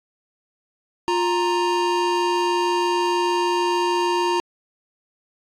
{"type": "tone pair together", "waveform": "square", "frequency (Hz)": [352.9, 932.3], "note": ["F4", "A#5"], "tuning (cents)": [18, 0], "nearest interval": "octave + perfect fourth", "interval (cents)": 1682, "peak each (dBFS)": -22, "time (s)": [1.08, 4.4], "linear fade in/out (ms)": 0, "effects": ["low-pass 6000 Hz 12 dB/octave", "AAC 64 kbps"]}